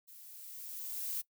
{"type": "noise with level ramp", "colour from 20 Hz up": "violet", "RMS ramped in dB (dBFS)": [-55, -36], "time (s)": [0.07, 1.22], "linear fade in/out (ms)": 20, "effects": ["noise-tail reverb RT60 0.1 s tail -20 dB re dry"]}